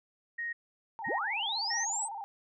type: tone bursts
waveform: sine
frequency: 1870 Hz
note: A#6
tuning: 5 cents sharp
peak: -33 dBFS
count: 3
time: 0.38-1.85 s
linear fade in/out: 10 ms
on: 150 ms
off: 510 ms
type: tone with vibrato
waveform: sine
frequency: 852 Hz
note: G#5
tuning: 44 cents sharp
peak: -37 dBFS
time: 0.99-2.24 s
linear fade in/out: 0 ms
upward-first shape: square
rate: 16 Hz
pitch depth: 98 cents each way
type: linear sweep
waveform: sine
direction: up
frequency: 45.48 to 8372 Hz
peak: -31 dBFS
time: 1.06-2.09 s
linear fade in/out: 50 ms
effects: none